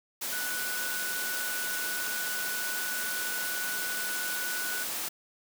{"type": "tone in noise", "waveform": "sine", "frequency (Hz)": 1480, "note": "F#6", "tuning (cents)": 0, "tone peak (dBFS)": -34, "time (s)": [0.32, 4.84], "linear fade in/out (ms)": 10, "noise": "white", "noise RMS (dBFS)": -34, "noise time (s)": [0.21, 5.09], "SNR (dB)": -3, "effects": ["high-pass 200 Hz 12 dB/octave"]}